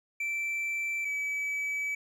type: tone pair in turn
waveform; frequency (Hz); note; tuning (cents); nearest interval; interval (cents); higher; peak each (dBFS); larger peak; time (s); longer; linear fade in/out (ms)
triangle; 2335 / 2291; D7 / D7; -11 / -44; unison; 33; first; -28; neither; 0.2-1.05 / 1.05-1.95; second; 5
effects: none